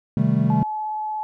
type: chord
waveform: triangle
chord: A half-diminished seventh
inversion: first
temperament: equal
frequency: 130.81 / 155.56 / 196 / 220 Hz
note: C3 / Eb3 / G3 / A3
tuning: 0 / 0 / 0 / 0 cents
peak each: -20 dBFS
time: 0.17-0.63 s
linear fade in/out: 2 ms
type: tone with vibrato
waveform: sine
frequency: 858 Hz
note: A5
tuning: 44 cents flat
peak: -24 dBFS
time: 0.5-1.23 s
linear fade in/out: 0 ms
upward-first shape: sine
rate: 17 Hz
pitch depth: 8 cents each way
effects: none